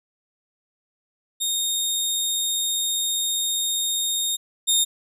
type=tone pair in turn; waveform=20% pulse; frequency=3695 / 3676 Hz; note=A#7 / A#7; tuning=-16 / -25 cents; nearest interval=unison; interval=9 cents; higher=first; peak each=-16 / -11 dBFS; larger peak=second; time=1.4-4.37 / 4.67-4.85 s; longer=first; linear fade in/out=20 ms; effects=none